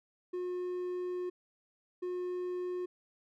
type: tone pair in turn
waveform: triangle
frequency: 360.3 / 360.3 Hz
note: F#4 / F#4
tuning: -46 / -46 cents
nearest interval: unison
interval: 0 cents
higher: neither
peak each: -32 / -32 dBFS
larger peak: neither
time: 0.33-1.3 / 2.02-2.86 s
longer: first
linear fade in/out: 10 ms
effects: none